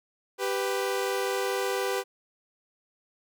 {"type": "tone pair together", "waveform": "sawtooth", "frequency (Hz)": [391.9, 496.2], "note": ["G4", "B4"], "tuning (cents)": [0, 8], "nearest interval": "major third", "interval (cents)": 408, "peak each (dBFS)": [-25, -26], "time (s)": [0.38, 2.04], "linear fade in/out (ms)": 50, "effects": []}